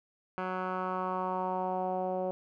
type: tone with low-pass filter sweep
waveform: 10% pulse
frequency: 185 Hz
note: F#3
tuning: in tune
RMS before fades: -33 dBFS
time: 0.38-2.31 s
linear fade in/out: 0 ms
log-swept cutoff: 1700 to 600 Hz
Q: 2.9
effects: none